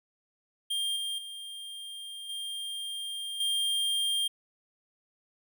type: tone with level steps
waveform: square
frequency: 3200 Hz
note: G7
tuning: 35 cents sharp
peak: -29 / -32 / -40 / -35 / -27 dBFS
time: 0.7-4.28 s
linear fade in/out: 10 ms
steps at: 0.96 / 1.18 / 2.29 / 3.4 s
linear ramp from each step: 5 ms
effects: none